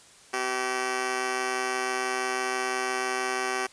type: tone with amplitude modulation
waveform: 10% pulse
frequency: 383.1 Hz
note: G4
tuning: 40 cents flat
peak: -15 dBFS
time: 0.33-3.67 s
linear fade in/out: 10 ms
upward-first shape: sine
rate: 126 Hz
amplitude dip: 75%
effects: white hiss -53 dBFS RMS until 3.72 s + resampled to 22050 Hz